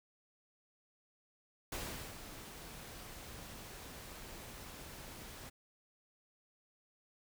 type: noise with ADSR envelope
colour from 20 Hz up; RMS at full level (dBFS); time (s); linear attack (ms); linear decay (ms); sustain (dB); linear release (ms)
pink; -41; 1.72-5.5; 4; 420; -9; 13
effects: none